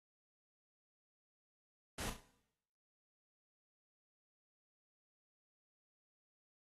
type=noise with echo; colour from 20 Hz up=pink; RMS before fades=-43 dBFS; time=1.98-2.1 s; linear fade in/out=5 ms; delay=34 ms; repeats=3; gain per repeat=-7 dB; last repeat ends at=2.202 s; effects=noise-tail reverb RT60 0.8 s tail -17 dB re dry + AAC 32 kbps